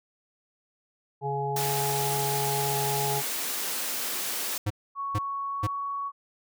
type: harmonic tone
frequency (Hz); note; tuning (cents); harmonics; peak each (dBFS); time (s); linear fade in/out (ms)
140; C#3; +18; 1 / 3 / 5 / 6; -32 / -32 / -38 / -30; 1.21-3.23; 50
type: high-pass noise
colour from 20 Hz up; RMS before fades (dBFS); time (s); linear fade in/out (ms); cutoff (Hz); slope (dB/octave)
white; -31; 1.56-4.58; 5; 210; 24
type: tone bursts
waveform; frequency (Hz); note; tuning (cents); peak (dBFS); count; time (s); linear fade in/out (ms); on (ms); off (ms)
square; 104; G#2; +3; -25; 3; 4.66-5.672; 10; 44; 440
type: tone with pitch glide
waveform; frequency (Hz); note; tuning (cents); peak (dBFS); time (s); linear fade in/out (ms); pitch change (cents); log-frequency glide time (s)
sine; 1111 to 1118.7; C#6 to C#6; +4 to +15; -29; 4.95-6.12; 50; +11; 5.49-5.64
effects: none